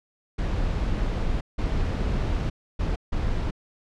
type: noise bursts at uneven times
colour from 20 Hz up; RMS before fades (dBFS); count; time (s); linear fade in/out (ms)
brown; -25; 4; 0.38-1.41 / 1.58-2.5 / 2.79-2.96 / 3.12-3.51; 10
effects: low-pass 5000 Hz 12 dB/octave